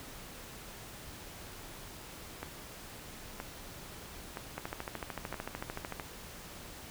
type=two click trains; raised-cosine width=0.5 ms; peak=-22 / -23 dBFS; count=20 / 4; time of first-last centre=4.58-5.998 / 2.43-5.343 s; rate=13.4 / 1.03 Hz; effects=pink hiss -48 dBFS RMS until 6.9 s